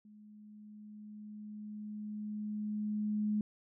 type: tone with level ramp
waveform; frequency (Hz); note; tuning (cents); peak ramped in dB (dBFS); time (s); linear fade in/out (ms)
sine; 210.9; G#3; +27; -54 to -29; 0.05-3.41; 2
effects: none